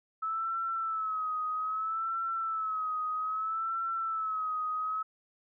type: tone with vibrato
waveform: sine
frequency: 1299 Hz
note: E6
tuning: 26 cents flat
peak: -30 dBFS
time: 0.22-5.03 s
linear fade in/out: 10 ms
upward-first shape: sine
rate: 0.62 Hz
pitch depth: 63 cents each way
effects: none